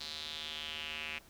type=tone with band-pass filter sweep; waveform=square; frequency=77.2 Hz; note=D#2; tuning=13 cents flat; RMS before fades=-42 dBFS; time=0-1.19 s; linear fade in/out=10 ms; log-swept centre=4200 to 2500 Hz; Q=4.7; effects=pink hiss -60 dBFS RMS until 1.29 s